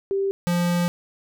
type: tone pair in turn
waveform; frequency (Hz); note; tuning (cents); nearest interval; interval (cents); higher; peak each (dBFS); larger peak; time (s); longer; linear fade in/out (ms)
sine / square; 392 / 174.62; G4 / F3; 0 / 0; octave + major second; 1400; first; -20; neither; 0.11-0.31 / 0.47-0.88; second; 0
effects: none